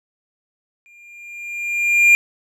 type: tone with exponential growth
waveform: triangle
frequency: 2400 Hz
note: D7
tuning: 37 cents sharp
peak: -5 dBFS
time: 0.86-2.15 s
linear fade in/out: 0 ms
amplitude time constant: 280 ms
effects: none